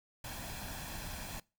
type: noise with comb filter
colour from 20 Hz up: pink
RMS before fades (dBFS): -43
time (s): 0.24-1.4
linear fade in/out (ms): 5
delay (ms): 1.2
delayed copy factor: +0.55
effects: noise-tail reverb RT60 0.3 s tail -23 dB re dry